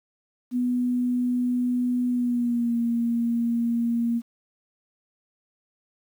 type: tone with pitch glide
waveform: sine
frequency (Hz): 246.9 to 234.1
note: B3 to A#3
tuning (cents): 0 to +8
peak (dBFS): -21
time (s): 0.51-4.22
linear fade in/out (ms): 50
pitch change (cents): -92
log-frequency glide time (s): 2.09-2.76
effects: 9-bit